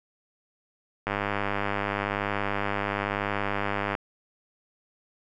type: click train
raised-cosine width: 0.5 ms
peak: -12 dBFS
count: 292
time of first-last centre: 1.07-3.951 s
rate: 101 Hz
effects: none